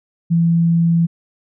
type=tone; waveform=sine; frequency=167.8 Hz; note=E3; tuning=31 cents sharp; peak=-11 dBFS; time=0.3-1.07 s; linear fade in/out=20 ms; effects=none